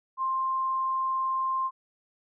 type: tone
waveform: sine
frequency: 1053 Hz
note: C6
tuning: 11 cents sharp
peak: -25 dBFS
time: 0.17-1.71 s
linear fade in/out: 50 ms
effects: none